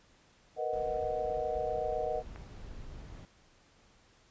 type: chord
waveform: sine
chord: B major seventh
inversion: third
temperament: equal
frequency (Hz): 466.2 / 493.9 / 622.3 / 740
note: A#4 / B4 / D#5 / F#5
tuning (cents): 0 / 0 / 0 / 0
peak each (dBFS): -37 / -38 / -35 / -36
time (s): 0.56-2.23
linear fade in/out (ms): 50
type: noise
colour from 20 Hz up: brown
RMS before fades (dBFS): -46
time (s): 0.73-3.25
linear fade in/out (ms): 0
type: click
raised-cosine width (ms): 0.5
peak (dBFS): -32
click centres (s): 2.36
effects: pink hiss -64 dBFS RMS until 4.3 s + resampled to 16000 Hz